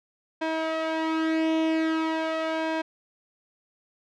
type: tone with flanger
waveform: sawtooth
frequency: 320.4 Hz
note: E4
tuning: 49 cents flat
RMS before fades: -26 dBFS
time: 0.41-2.82 s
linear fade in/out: 10 ms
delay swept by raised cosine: 1.2 to 2.8 ms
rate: 0.43 Hz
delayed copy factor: +0.6
effects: low-pass 3000 Hz 12 dB/octave